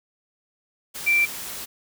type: tone in noise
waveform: sine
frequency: 2349 Hz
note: D7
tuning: in tune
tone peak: -16 dBFS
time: 1.06-1.26 s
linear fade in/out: 20 ms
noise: white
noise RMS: -34 dBFS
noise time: 0.94-1.66 s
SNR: +15 dB
effects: none